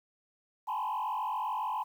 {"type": "tone with frequency modulation", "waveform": "sine", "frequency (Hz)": 932.3, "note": "A#5", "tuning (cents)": 0, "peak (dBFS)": -29, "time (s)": [0.67, 1.84], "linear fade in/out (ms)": 20, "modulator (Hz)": 47.2, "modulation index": 2.4, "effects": ["tanh soft clip ceiling -28 dBFS", "10-bit"]}